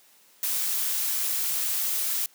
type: noise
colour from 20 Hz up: blue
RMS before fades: -27 dBFS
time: 0.43-2.26 s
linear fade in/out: 2 ms
effects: white hiss -58 dBFS RMS until 2.34 s + high-pass 200 Hz 12 dB/octave